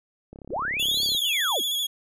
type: click train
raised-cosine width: 2 ms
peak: -28 dBFS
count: 29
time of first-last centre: 0.33-1.149 s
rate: 34.2 Hz
type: linear two-way sweep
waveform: sine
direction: up then down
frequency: 162.2 to 4677 to 162.7 Hz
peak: -25 dBFS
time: 0.49-1.62 s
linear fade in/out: 50 ms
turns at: 1.05 s
type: tone with vibrato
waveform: 40% pulse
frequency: 3377 Hz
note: G#7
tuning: 28 cents sharp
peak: -23 dBFS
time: 0.79-1.87 s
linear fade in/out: 10 ms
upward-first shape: square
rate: 13 Hz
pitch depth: 38 cents each way
effects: none